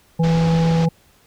harmonic tone, 164.81 Hz, E3, in tune, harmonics 1 / 3 / 5, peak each -14 / -24 / -28 dBFS, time 0.19-0.89 s, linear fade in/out 10 ms
pink low-pass noise, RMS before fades -29 dBFS, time 0.23-0.86 s, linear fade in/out 10 ms, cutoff 5600 Hz, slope 24 dB/octave
effects pink hiss -55 dBFS RMS until 1.26 s

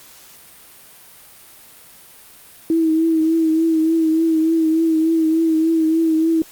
sine tone with vibrato, 322.5 Hz, E4, 38 cents flat, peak -13 dBFS, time 2.7-6.42 s, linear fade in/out 2 ms, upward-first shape triangle, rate 3.4 Hz, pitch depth 43 cents each way, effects white hiss -44 dBFS RMS until 6.51 s + Opus 48 kbps

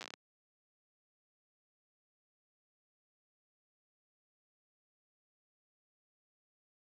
slowing click train, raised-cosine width 0.2 ms, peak -26 dBFS, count 8, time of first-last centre 0.01-0.138 s, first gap 8 ms, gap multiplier 1.27, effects high-pass 200 Hz 12 dB/octave

